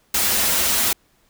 white noise with comb filter, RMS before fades -19 dBFS, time 0.14-0.93 s, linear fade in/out 5 ms, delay 6.8 ms, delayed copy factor -0.65, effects pink hiss -61 dBFS RMS until 1.29 s

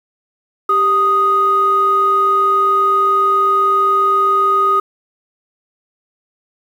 sine tone pair together, 392 / 1244.5 Hz, G4 / D#6, 0 / 0 cents, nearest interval octave + minor sixth, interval 2000 cents, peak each -19 / -10 dBFS, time 0.69-4.8 s, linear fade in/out 5 ms, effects tanh soft clip ceiling -4 dBFS + 7-bit

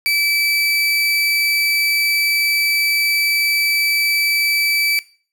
30% pulse tone, 2311 Hz, D7, 28 cents flat, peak -12 dBFS, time 0.06-4.99 s, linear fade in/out 0 ms, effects noise-tail reverb RT60 0.4 s tail -19 dB re dry

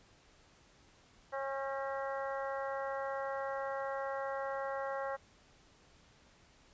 harmonic tone with a mistuned harmonic, 272.6 Hz, C#4, 29 cents flat, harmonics 2 / 3 / 4 / 5 / 6 / 7, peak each -38 / -42 / -44 / -46 / -48 / -49 dBFS, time 1.32-5.17 s, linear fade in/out 20 ms, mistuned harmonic 6, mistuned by -38 cents, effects pink hiss -64 dBFS RMS until 6.73 s + resampled to 16000 Hz

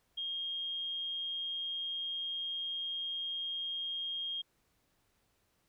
sine tone, 3235 Hz, G#7, 46 cents flat, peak -35 dBFS, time 0.17-4.42 s, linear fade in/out 10 ms, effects pink hiss -75 dBFS RMS until 5.68 s

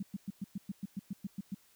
sine tone bursts, 196 Hz, G3, in tune, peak -34 dBFS, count 12, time 0-1.546 s, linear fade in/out 5 ms, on 28 ms, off 110 ms, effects white hiss -66 dBFS RMS until 1.75 s

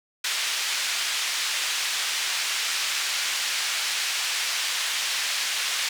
pink band-pass noise, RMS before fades -27 dBFS, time 0.24-5.89 s, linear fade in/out 5 ms, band 2100 to 6800 Hz, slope 12 dB/octave, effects none

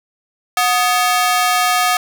sawtooth ring-modulated tone, 987.8 Hz, B5, in tune, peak -6 dBFS, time 0.57-1.97 s, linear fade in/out 2 ms, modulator 260 Hz, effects none

